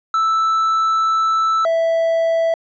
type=tone pair in turn; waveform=triangle; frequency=1318.5 / 659.2 Hz; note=E6 / E5; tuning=0 / 0 cents; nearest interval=octave; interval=1200 cents; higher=first; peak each=-12 dBFS; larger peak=neither; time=0.14-1.65 / 1.65-2.54 s; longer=first; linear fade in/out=2 ms; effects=resampled to 16000 Hz